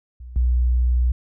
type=tone with level steps; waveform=sine; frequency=61.3 Hz; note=B1; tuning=12 cents flat; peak=-34 / -15 dBFS; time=0.2-1.12 s; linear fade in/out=5 ms; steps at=0.36 s; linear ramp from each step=2 ms; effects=none